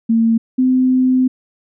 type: tone pair in turn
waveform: sine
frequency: 227.2 / 256.6 Hz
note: A#3 / C4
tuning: -44 / -34 cents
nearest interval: major second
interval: 210 cents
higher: second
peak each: -10 dBFS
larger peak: neither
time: 0.09-0.38 / 0.58-1.28 s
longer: second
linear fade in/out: 10 ms
effects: none